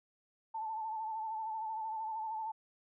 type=tone with vibrato; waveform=sine; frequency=880 Hz; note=A5; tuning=in tune; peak=-36 dBFS; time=0.54-2.52 s; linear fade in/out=10 ms; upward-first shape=sine; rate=13 Hz; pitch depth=44 cents each way; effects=none